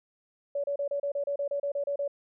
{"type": "tone bursts", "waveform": "sine", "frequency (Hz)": 568, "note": "C#5", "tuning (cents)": 42, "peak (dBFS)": -27, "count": 13, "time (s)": [0.55, 2.079], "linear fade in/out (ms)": 5, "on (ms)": 89, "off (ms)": 31, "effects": []}